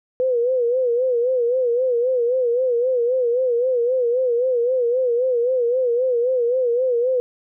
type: tone with vibrato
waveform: sine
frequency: 493.9 Hz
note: B4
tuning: in tune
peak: -16 dBFS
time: 0.2-7.2 s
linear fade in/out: 0 ms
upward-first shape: sine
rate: 3.8 Hz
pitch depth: 95 cents each way
effects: none

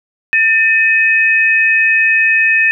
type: tone pair together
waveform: sine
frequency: 1795 / 2535 Hz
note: A6 / D#7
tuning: +34 / +32 cents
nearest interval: tritone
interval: 598 cents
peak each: -11 dBFS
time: 0.33-2.71 s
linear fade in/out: 0 ms
effects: none

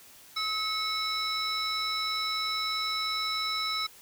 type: tone cluster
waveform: sine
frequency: 1284 / 2193 / 3930 / 5290 Hz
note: E6 / C#7 / B7 / E8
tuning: -46 / -19 / -9 / +5 cents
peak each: -32 / -35 / -31 / -34 dBFS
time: 0.36-3.87 s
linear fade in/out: 10 ms
effects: tanh soft clip ceiling -22 dBFS + white hiss -53 dBFS RMS until 4.01 s

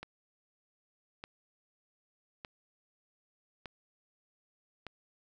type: click train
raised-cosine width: 0.3 ms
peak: -26 dBFS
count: 5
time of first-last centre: 0.03-4.867 s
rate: 0.827 Hz
effects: none

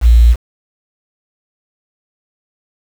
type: tone with quantisation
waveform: sine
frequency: 58.27 Hz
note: A#1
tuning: in tune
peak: -3 dBFS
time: 0.01-0.36 s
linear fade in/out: 50 ms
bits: 5
effects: none

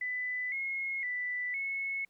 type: tone with pitch steps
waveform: sine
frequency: 1997 / 2162 / 1981 / 2193 Hz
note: B6 / C#7 / B6 / C#7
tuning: +19 / -44 / +5 / -19 cents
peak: -32 dBFS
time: 0.01-2.05 s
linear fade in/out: 5 ms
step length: 510 ms
effects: pink hiss -74 dBFS RMS until 2.09 s

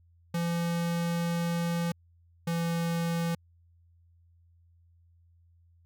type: tone pair in turn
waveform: square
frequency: 170.1 / 168.24 Hz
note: F3 / E3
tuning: -45 / +36 cents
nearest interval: unison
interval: 19 cents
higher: first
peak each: -28 dBFS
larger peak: neither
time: 0.34-1.92 / 2.47-3.35 s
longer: first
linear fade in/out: 5 ms
effects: added 85 Hz sine -59 dBFS peak until 5.85 s

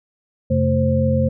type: tone cluster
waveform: sine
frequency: 89.5 / 133.8 / 222.1 / 525 Hz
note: F2 / C3 / A3 / C5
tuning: +43 / +39 / +16 / +6 cents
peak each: -20 dBFS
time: 0.5-1.29 s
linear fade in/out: 10 ms
effects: none

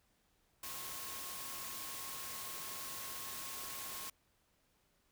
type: tone in noise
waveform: sine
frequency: 1082 Hz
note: C#6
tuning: 42 cents flat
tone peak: -53 dBFS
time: 0.63-4.1 s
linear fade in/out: 5 ms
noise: white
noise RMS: -45 dBFS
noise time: 0.63-4.1 s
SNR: -11 dB
effects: pink hiss -75 dBFS RMS until 5.11 s

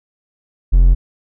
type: tone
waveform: triangle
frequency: 43.65 Hz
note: F1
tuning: in tune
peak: -4 dBFS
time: 0.72-0.95 s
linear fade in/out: 20 ms
effects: none

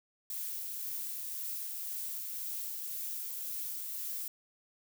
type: noise with tremolo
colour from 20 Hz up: violet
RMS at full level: -38 dBFS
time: 0.3-4.28 s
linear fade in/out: 2 ms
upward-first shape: triangle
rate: 1.9 Hz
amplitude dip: 25%
effects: none

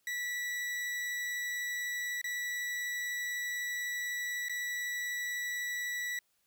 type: tone with dropouts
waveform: 40% pulse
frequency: 1952 Hz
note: B6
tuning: 21 cents flat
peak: -33 dBFS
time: 0.07-6.19 s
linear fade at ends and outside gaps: 2 ms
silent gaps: 2.215-2.242 / 4.485-4.495 s
effects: white hiss -75 dBFS RMS until 6.46 s

